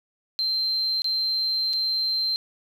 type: tone with dropouts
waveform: sine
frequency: 4131 Hz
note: C8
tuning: 23 cents flat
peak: -21 dBFS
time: 0.39-2.36 s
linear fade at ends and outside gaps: 0 ms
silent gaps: 1.019-1.044 / 1.731-1.735 s
effects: tanh soft clip ceiling -17 dBFS + 9-bit